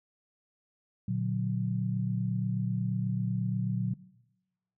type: chord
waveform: sine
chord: Bb augmented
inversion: none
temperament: equal with one note detuned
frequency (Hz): 118.65 / 146.83 / 185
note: Bb2 / D3 / F#3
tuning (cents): +31 / 0 / 0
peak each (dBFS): -31 / -36 / -31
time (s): 1.08-3.94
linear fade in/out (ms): 5
effects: noise-tail reverb RT60 1.0 s tail -20 dB re dry